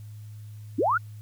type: linear sweep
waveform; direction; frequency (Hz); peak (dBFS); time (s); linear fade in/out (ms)
sine; up; 220 to 1500; -20; 0.78-0.98; 10
effects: added 106 Hz sine -39 dBFS peak until 1.21 s + white hiss -61 dBFS RMS until 1.21 s